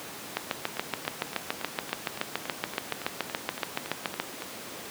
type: two click trains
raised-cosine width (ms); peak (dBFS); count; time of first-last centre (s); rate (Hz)
0.3; -19 / -10; 14 / 28; 0.77-4.422 / 0.37-4.2; 3.56 / 7.05
effects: pink hiss -40 dBFS RMS until 4.9 s + high-pass 200 Hz 12 dB/octave